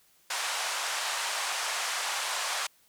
pink band-pass noise, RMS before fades -32 dBFS, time 0.3-2.67 s, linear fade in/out 5 ms, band 740 to 9600 Hz, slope 24 dB/octave, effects white hiss -64 dBFS RMS until 2.88 s

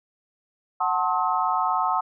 sine chord, F# diminished seventh, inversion none, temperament just, 740 / 888 / 1065.6 / 1278.7 Hz, F#5 / A5 / C6 / Eb6, 0 / +16 / +31 / +47 cents, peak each -26 dBFS, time 0.8-2.01 s, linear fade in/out 10 ms, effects none

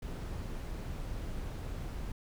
brown noise, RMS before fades -39 dBFS, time 0.02-2.12 s, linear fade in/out 5 ms, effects none

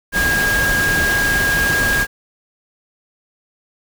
sine tone in noise, 1629 Hz, G#6, 34 cents flat, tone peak -15 dBFS, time 0.12-2.07 s, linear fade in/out 50 ms, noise pink, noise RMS -21 dBFS, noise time 0.12-2.07 s, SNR +3 dB, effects none

